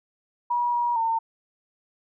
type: tone with pitch steps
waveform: sine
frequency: 963 / 957 / 907 Hz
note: B5 / A#5 / A#5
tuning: -44 / +45 / -48 cents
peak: -21 dBFS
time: 0.5-1.19 s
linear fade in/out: 10 ms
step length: 230 ms
effects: none